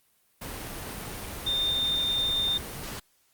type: tone in noise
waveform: sine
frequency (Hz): 3622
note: A7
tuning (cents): +49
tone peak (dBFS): -24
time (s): 1.46-2.58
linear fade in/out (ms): 10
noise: pink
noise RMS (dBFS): -37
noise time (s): 0.41-3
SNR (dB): +10
effects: white hiss -67 dBFS RMS until 3.33 s + Opus 32 kbps